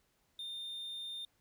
triangle tone, 3625 Hz, A#7, 49 cents flat, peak -39 dBFS, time 0.39-1.25 s, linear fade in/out 2 ms, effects pink hiss -75 dBFS RMS until 1.4 s

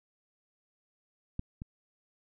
clicks, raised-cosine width 5 ms, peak -21 / -27 dBFS, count 2, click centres 1.394 / 1.619 s, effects none

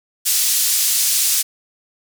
pink band-pass noise, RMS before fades -17 dBFS, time 0.25-1.43 s, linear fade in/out 20 ms, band 5800 to 16000 Hz, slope 12 dB/octave, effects none

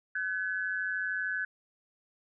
sine tone pair together, 1513 / 1700 Hz, F#6 / G#6, +38 / +40 cents, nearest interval major second, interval 202 cents, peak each -32 / -34 dBFS, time 0.15-1.45 s, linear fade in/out 5 ms, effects none

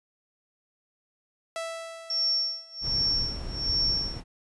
sawtooth tone with exponential decay, 659.3 Hz, E5, in tune, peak -26 dBFS, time 1.56-3.17 s, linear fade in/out 1 ms, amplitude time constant 350 ms
sine tone with tremolo, 5470 Hz, F8, 37 cents flat, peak -22 dBFS, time 2.1-4.2 s, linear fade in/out 2 ms, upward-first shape sine, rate 1.3 Hz, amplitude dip 95%
brown noise, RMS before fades -35 dBFS, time 2.81-4.24 s, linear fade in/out 50 ms
effects resampled to 24000 Hz

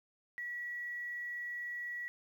sine tone with quantisation, 1934 Hz, B6, 37 cents flat, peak -38 dBFS, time 0.38-2.08 s, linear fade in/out 0 ms, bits 11, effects none

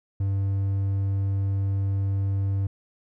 triangle tone, 98 Hz, G2, in tune, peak -20 dBFS, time 0.2-2.67 s, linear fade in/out 5 ms, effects none

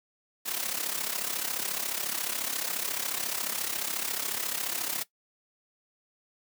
white noise with amplitude modulation, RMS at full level -29 dBFS, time 0.45-5.04 s, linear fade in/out 20 ms, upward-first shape sine, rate 34.2 Hz, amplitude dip 70%, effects noise-tail reverb RT60 0.1 s tail -18 dB re dry + high-pass 200 Hz 12 dB/octave

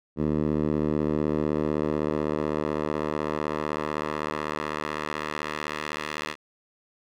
10% pulse tone with band-pass filter sweep, 75.9 Hz, D#2, 42 cents flat, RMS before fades -28 dBFS, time 0.16-6.36 s, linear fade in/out 50 ms, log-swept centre 250 to 2300 Hz, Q 0.84, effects none

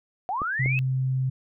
sine linear sweep, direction up, 698.5 to 2637 Hz, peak -25 dBFS, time 0.29-0.79 s, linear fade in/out 0 ms
clicks, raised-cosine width 2 ms, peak -20 dBFS, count 2, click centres 0.418 / 0.66 s
sine tone, 130.81 Hz, C3, in tune, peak -22 dBFS, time 0.59-1.3 s, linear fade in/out 10 ms
effects none

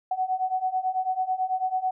sine beating tone pair, 742 / 751.1 Hz, F#5 / F#5, +5 / +26 cents, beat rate 9.1 Hz, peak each -28 / -26 dBFS, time 0.11-1.91 s, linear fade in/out 5 ms, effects none

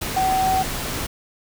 sine tone in noise, 757 Hz, F#5, 39 cents sharp, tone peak -17 dBFS, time 0.16-0.63 s, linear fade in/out 10 ms, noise pink, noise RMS -27 dBFS, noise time 0.01-1.07 s, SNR +7 dB, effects none

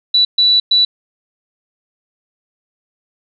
sine tone bursts at uneven times, 3951 Hz, B7, in tune, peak -8 dBFS, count 3, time 0.14-0.25 / 0.38-0.6 / 0.71-0.85 s, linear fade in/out 5 ms, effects none

